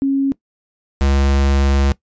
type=tone pair in turn; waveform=sine / square; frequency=273.5 / 68.91 Hz; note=C#4 / C#2; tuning=-23 / -10 cents; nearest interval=2 octaves; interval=2387 cents; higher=first; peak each=-13 dBFS; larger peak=neither; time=0.02-0.32 / 1.01-1.92 s; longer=second; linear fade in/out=0 ms; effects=noise-tail reverb RT60 0.1 s tail -19 dB re dry + resampled to 16000 Hz